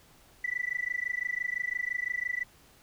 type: tone with amplitude modulation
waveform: sine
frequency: 1975.5 Hz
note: B6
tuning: in tune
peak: -25 dBFS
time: 0.44-2.44 s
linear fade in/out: 5 ms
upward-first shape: sine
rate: 25.9 Hz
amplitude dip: 100%
effects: tanh soft clip ceiling -21 dBFS + pink hiss -59 dBFS RMS until 2.82 s